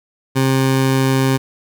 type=tone; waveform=20% pulse; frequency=133.1 Hz; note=C3; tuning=30 cents sharp; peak=-8 dBFS; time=0.35-1.38 s; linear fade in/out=20 ms; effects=none